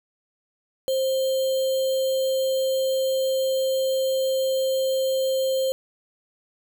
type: tone with sample-and-hold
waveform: sine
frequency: 528 Hz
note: C5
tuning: 16 cents sharp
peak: -20 dBFS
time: 0.88-5.72 s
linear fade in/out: 0 ms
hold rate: 3675 Hz
effects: none